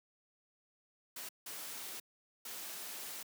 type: noise bursts at uneven times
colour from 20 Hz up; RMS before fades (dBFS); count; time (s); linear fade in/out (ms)
white; -45; 3; 1.16-1.29 / 1.46-2 / 2.45-3.23; 5
effects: high-pass 200 Hz 12 dB/octave